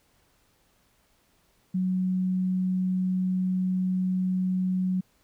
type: tone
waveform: sine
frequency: 185 Hz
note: F#3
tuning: in tune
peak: -23 dBFS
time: 1.74-5.01 s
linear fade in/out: 10 ms
effects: pink hiss -66 dBFS RMS until 5.23 s